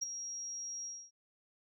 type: tone with ADSR envelope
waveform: sine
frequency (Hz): 5640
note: F8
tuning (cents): +16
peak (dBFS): -28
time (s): 0.01-1.11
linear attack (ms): 21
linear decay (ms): 8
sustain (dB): -11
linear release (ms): 260
effects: tanh soft clip ceiling -30 dBFS